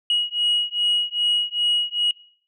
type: beating tone pair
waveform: sine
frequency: 2899 / 2901.5 Hz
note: F#7 / F#7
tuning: -36 / -35 cents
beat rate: 2.5 Hz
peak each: -21 dBFS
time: 0.1-2.11 s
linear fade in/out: 2 ms
effects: noise-tail reverb RT60 0.6 s tail -24 dB re dry + tanh soft clip ceiling -14 dBFS